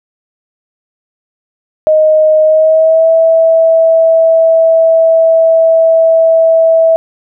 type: tone with pitch glide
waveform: sine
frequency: 622.3 to 652.9 Hz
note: D#5 to E5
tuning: 0 to -17 cents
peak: -4 dBFS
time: 1.87-6.96 s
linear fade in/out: 0 ms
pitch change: +83 cents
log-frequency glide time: 2.43-3.09 s
effects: none